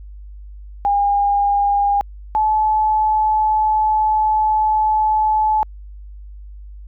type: tone pair in turn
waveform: sine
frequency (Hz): 810 / 861.9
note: G#5 / A5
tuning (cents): -43 / -36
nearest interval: minor second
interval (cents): 107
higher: second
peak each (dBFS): -13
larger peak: neither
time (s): 0.85-2.01 / 2.35-5.63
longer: second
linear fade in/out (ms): 0
effects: added 50 Hz sine -33 dBFS peak until 6.87 s